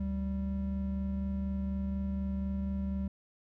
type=tone pair together; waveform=triangle; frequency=73 / 194.89 Hz; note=D2 / G3; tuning=-10 / -10 cents; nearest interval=octave + perfect fourth; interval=1700 cents; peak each=-33 / -31 dBFS; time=0-3.08 s; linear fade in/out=5 ms; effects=none